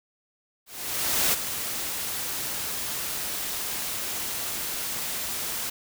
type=noise with ADSR envelope; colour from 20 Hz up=white; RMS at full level=-22 dBFS; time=0.66-5.7 s; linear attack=670 ms; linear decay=21 ms; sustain=-9 dB; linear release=8 ms; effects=none